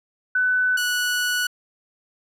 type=tone pair in turn; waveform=sine / sawtooth; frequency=1500 / 1473.4 Hz; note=F#6 / F#6; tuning=+23 / -8 cents; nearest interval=unison; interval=31 cents; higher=first; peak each=-17 dBFS; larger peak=neither; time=0.35-0.77 / 0.77-1.47 s; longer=second; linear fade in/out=5 ms; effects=resampled to 32000 Hz